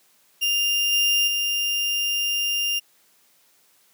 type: tone with level steps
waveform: 35% pulse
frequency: 2800 Hz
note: F7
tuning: 4 cents sharp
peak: -18 / -16 / -20 dBFS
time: 0.41-2.8 s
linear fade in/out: 20 ms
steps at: 0.92 / 1.27 s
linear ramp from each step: 10 ms
effects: white hiss -60 dBFS RMS until 3.93 s + high-pass 150 Hz 12 dB/octave